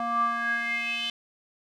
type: tone with band-pass filter sweep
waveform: square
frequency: 234.4 Hz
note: A#3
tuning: 10 cents sharp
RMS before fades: -28 dBFS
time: 0-1.1 s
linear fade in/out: 2 ms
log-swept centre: 920 to 3200 Hz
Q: 7.5
effects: none